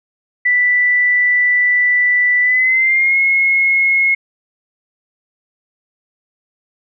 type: tone with pitch glide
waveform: sine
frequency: 1975.5 to 2167 Hz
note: B6 to C#7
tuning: 0 to -40 cents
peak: -10 dBFS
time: 0.45-4.15 s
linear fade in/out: 10 ms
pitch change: +160 cents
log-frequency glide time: 2.41-3.18 s
effects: none